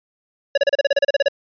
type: tone bursts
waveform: square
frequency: 563 Hz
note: C#5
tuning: 27 cents sharp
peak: -13 dBFS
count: 13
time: 0.55-1.284 s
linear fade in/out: 5 ms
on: 26 ms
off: 33 ms
effects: resampled to 11025 Hz